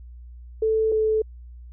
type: tone pair in turn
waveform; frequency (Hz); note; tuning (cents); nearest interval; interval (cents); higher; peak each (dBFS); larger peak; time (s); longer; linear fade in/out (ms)
sine; 440 / 435.7; A4 / A4; 0 / -17; unison; 17; first; -18; neither; 0.62-0.92 / 0.92-1.22; neither; 5
effects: added 60 Hz sine -39 dBFS peak until 1.72 s